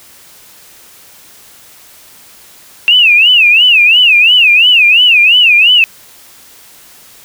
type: tone with vibrato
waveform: sine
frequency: 2681 Hz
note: E7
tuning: 29 cents sharp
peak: -3 dBFS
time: 2.88-5.84 s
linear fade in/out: 0 ms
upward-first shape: sine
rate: 2.9 Hz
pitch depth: 200 cents each way
effects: white hiss -39 dBFS RMS until 7.24 s